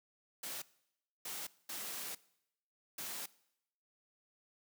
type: noise bursts at uneven times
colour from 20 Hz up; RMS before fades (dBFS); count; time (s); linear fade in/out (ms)
white; -43; 4; 0.43-0.62 / 1.25-1.47 / 1.69-2.15 / 2.98-3.26; 5
effects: noise-tail reverb RT60 0.8 s tail -21 dB re dry + high-pass 150 Hz 12 dB/octave